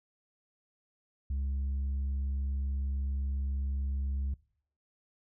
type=tone; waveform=sine; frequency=68.2 Hz; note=C#2; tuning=28 cents flat; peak=-27 dBFS; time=1.3-4.34 s; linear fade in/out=5 ms; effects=noise-tail reverb RT60 0.6 s tail -23 dB re dry + tanh soft clip ceiling -29 dBFS